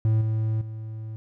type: tone with level steps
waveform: triangle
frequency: 110 Hz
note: A2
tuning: in tune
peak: -16 / -20 / -30 dBFS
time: 0.05-1.16 s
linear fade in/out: 0 ms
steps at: 0.21 / 0.61 s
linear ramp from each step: 5 ms
effects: none